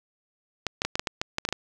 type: clicks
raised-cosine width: 0.2 ms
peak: -9 dBFS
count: 11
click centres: 0.667 / 0.819 / 0.85 / 0.955 / 0.995 / 1.072 / 1.215 / 1.384 / 1.451 / 1.489 / 1.526 s
effects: none